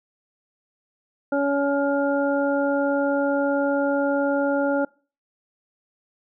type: harmonic tone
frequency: 281.5 Hz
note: C#4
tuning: 27 cents sharp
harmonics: 1 / 2 / 3 / 5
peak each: -23 / -22 / -30 / -29 dBFS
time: 1.32-4.85 s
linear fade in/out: 5 ms
effects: noise-tail reverb RT60 0.4 s tail -25 dB re dry